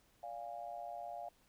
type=tone with amplitude modulation; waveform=sine; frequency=701 Hz; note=F5; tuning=6 cents sharp; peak=-38 dBFS; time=0.23-1.29 s; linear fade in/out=5 ms; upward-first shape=sine; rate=120 Hz; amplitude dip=100%; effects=pink hiss -71 dBFS RMS until 1.48 s